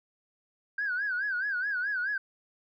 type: tone with vibrato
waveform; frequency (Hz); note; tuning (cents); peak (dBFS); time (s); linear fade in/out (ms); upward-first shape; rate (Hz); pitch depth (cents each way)
sine; 1561; G6; -8; -27; 0.78-2.18; 5; sine; 4.7; 140
effects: tanh soft clip ceiling -23 dBFS